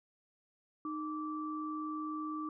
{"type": "tone pair together", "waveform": "sine", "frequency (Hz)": [308.3, 1164], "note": ["D#4", "D6"], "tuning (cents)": [-16, -16], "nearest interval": "octave + major seventh", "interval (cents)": 2300, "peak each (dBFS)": [-38, -40], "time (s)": [0.85, 2.49], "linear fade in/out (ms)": 2, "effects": []}